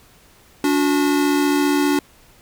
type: tone pair together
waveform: square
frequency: 288.6 / 363.6 Hz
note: D4 / F#4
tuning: -30 / -30 cents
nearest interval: major third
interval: 400 cents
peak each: -17 / -22 dBFS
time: 0.64-1.99 s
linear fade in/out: 2 ms
effects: pink hiss -51 dBFS RMS until 2.41 s